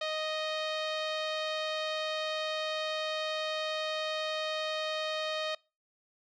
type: tone with low-pass filter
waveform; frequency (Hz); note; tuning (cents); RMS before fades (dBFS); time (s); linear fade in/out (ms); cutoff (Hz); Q
sawtooth; 622.3; D#5; 0; -34; 0.01-5.55; 5; 3900; 2.9
effects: noise-tail reverb RT60 0.3 s tail -25 dB re dry

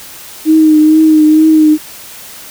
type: tone with vibrato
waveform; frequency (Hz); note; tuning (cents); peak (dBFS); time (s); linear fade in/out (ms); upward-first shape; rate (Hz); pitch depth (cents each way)
sine; 311.1; D#4; 0; -3; 0.45-1.78; 50; triangle; 2.2; 35
effects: white hiss -31 dBFS RMS until 2.5 s

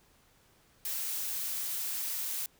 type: noise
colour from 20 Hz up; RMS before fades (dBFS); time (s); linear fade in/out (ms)
blue; -35; 0.85-2.46; 2
effects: pink hiss -65 dBFS RMS until 2.59 s

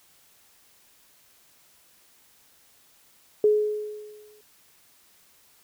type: tone with exponential decay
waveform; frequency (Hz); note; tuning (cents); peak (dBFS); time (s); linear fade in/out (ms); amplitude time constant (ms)
sine; 422.6; G#4; +30; -14; 3.44-4.41; 2; 210
effects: white hiss -59 dBFS RMS until 5.63 s

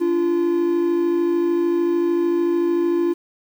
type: tone pair together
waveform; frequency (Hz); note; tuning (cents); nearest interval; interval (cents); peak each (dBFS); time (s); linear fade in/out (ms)
triangle; 290.7 / 344.1; D4 / F4; -18 / -26; minor third; 292; -23 / -15; 0-3.14; 20
effects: 8-bit

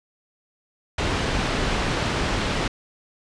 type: low-pass noise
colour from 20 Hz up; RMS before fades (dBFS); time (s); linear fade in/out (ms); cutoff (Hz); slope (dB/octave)
pink; -24; 0.98-2.68; 5; 4200; 12
effects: resampled to 22050 Hz

